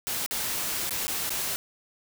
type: noise with dropouts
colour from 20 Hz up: white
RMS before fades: -30 dBFS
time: 0.07-1.56 s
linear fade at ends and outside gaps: 0 ms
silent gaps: 0.262-0.31 / 0.894-0.908 / 1.07-1.08 / 1.294-1.304 s
effects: none